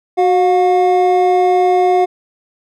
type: tone pair together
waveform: triangle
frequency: 368.8 / 717 Hz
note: F#4 / F5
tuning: -6 / +45 cents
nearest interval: octave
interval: 1151 cents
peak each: -10 dBFS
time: 0.17-2.06 s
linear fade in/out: 20 ms
effects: none